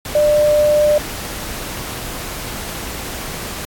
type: tone in noise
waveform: sine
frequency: 597 Hz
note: D5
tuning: 28 cents sharp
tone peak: -10 dBFS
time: 0.15-0.98 s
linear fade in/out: 2 ms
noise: pink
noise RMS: -27 dBFS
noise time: 0.05-3.65 s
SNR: +14 dB
effects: AAC 64 kbps